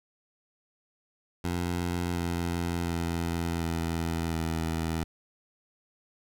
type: tone with pitch steps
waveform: 15% pulse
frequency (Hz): 87.5 / 85.95 / 84.42 / 82.92 / 81.45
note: F2 / F2 / E2 / E2 / E2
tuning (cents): +4 / -27 / +42 / +11 / -20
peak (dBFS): -22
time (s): 1.44-5.04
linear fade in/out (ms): 5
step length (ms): 720
effects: none